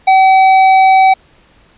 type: tone with hard clipping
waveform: sine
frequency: 763 Hz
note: G5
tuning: 47 cents flat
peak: -6 dBFS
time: 0.07-1.14 s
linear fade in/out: 10 ms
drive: 10 dB
effects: pink hiss -48 dBFS RMS until 1.77 s + resampled to 8000 Hz